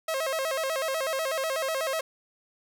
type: tone with vibrato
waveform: sawtooth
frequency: 587.3 Hz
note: D5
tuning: in tune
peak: -23 dBFS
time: 0.08-2.01 s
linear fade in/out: 5 ms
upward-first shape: square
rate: 8.1 Hz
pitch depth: 160 cents each way
effects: none